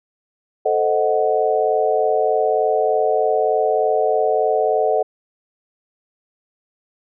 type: chord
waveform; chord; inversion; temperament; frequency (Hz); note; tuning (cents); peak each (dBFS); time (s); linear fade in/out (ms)
sine; A diminished seventh; none; equal; 440 / 523.3 / 622.3 / 740; A4 / C5 / Eb5 / Gb5; 0 / 0 / 0 / 0; -19 / -23 / -20 / -20; 0.65-5.03; 10
effects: none